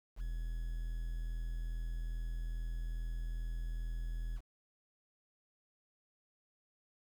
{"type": "tone with quantisation", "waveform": "triangle", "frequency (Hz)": 41.2, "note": "E1", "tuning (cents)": 0, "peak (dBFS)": -34, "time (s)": [0.16, 4.41], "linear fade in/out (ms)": 50, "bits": 10, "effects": []}